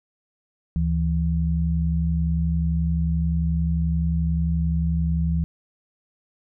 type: tone pair together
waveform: sine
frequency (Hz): 73.42 / 164.82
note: D2 / E3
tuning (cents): 0 / 0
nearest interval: octave + major second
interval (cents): 1400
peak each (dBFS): -22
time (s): 0.76-5.44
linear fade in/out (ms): 0
effects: none